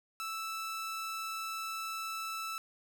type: tone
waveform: sawtooth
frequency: 1318.5 Hz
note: E6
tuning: in tune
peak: -33 dBFS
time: 0.2-2.58 s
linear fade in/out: 0 ms
effects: none